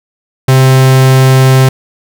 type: tone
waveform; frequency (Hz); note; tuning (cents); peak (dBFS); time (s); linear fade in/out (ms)
45% pulse; 131.5; C3; +9; -3; 0.48-1.69; 5
effects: none